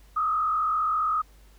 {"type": "tone with frequency modulation", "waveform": "sine", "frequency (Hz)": 1253, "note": "D#6", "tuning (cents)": 12, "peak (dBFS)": -22, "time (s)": [0.16, 1.22], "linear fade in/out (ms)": 10, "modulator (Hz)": 45.1, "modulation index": 0.94, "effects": ["added 50 Hz sine -51 dBFS peak until 1.58 s", "pink hiss -60 dBFS RMS until 1.58 s"]}